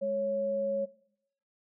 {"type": "tone pair together", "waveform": "sine", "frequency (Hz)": [207.7, 552.1], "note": ["G#3", "C#5"], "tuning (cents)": [0, -7], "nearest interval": "octave + perfect fourth", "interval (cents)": 1693, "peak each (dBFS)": [-39, -28], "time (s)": [0.01, 0.86], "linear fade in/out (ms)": 20, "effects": ["noise-tail reverb RT60 0.7 s tail -18 dB re dry"]}